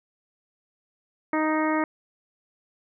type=harmonic tone; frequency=311.1 Hz; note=D#4; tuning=in tune; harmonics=1 / 2 / 3 / 4 / 5 / 6 / 7; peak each=-24 / -29 / -29 / -31 / -37 / -33 / -35 dBFS; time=1.33-1.84 s; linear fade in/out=2 ms; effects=none